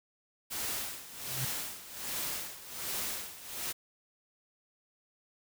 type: noise with tremolo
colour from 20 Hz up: white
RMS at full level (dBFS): -35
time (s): 0.5-3.73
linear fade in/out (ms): 20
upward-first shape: sine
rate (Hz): 1.3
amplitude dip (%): 80
type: tone with exponential growth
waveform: sine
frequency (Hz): 130.81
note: C3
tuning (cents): 0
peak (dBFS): -31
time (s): 1.17-1.45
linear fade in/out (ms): 5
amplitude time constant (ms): 60
effects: none